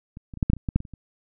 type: clicks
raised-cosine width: 5 ms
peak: -26 / -26 / -25 / -8 / -8 / -7 / -27 / -14 / -7 / -21 / -30 / -27 dBFS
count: 12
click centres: 0.171 / 0.338 / 0.373 / 0.428 / 0.5 / 0.534 / 0.567 / 0.688 / 0.76 / 0.804 / 0.852 / 0.937 s
effects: none